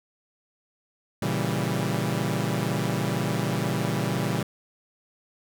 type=chord; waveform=sawtooth; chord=A# diminished seventh; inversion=none; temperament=equal; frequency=116.54 / 138.59 / 164.81 / 196 Hz; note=A#2 / C#3 / E3 / G3; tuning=0 / 0 / 0 / 0 cents; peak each=-26 dBFS; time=1.22-4.43 s; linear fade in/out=5 ms; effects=none